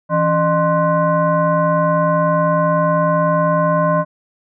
sine tone with frequency modulation, 608 Hz, D#5, 40 cents flat, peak -12 dBFS, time 0.09-4.05 s, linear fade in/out 50 ms, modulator 442 Hz, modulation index 1.3, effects none

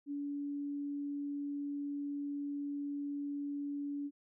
sine tone, 286 Hz, D4, 46 cents flat, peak -36 dBFS, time 0.06-4.11 s, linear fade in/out 50 ms, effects none

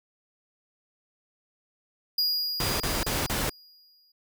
square tone with exponential decay, 4869 Hz, D#8, 38 cents flat, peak -22 dBFS, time 2.18-4.12 s, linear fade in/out 5 ms, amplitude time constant 420 ms
pink noise bursts, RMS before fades -28 dBFS, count 4, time 2.6-3.496 s, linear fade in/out 2 ms, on 200 ms, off 32 ms
effects none

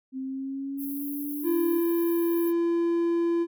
sine exponential sweep, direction up, 261.6 to 303.4 Hz, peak -30 dBFS, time 0.12-1.82 s, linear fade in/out 50 ms
pink high-pass noise, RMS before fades -39 dBFS, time 0.77-2.53 s, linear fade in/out 50 ms, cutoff 11000 Hz, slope 96 dB/octave
triangle tone, 339.4 Hz, F4, 49 cents flat, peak -20 dBFS, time 1.43-3.47 s, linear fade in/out 50 ms
effects none

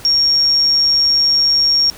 sine tone, 5550 Hz, F8, 12 cents flat, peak -10 dBFS, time 0.05-1.9 s, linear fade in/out 0 ms, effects pink hiss -37 dBFS RMS until 1.97 s

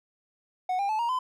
triangle tone with pitch steps, 737 / 799.1 / 866.4 / 939.4 / 1018.5 Hz, F#5 / G5 / A5 / A#5 / C6, -7 / +33 / -27 / +13 / -47 cents, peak -23 dBFS, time 0.69-1.19 s, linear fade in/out 5 ms, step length 100 ms, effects none

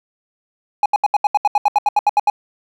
triangle tone bursts, 830 Hz, G#5, 1 cent flat, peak -8 dBFS, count 15, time 0.83-2.3 s, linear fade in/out 2 ms, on 28 ms, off 75 ms, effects none

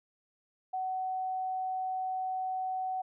sine tone, 750 Hz, F#5, 23 cents sharp, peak -31 dBFS, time 0.73-3.02 s, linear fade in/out 10 ms, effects none

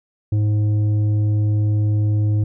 sine tone with tanh clipping, 105.3 Hz, G#2, 24 cents sharp, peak -16 dBFS, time 0.32-2.44 s, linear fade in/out 5 ms, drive 7 dB, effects none

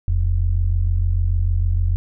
sine tone pair together, 40.63 / 87.31 Hz, E1 / F2, -24 / 0 cents, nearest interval octave + minor second, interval 1324 cents, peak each -18 dBFS, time 0.08-1.96 s, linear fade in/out 0 ms, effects none

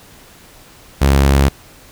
sawtooth tone, 68.9 Hz, C#2, 10 cents flat, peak -5 dBFS, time 1.01-1.49 s, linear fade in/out 10 ms, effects pink hiss -43 dBFS RMS until 1.91 s

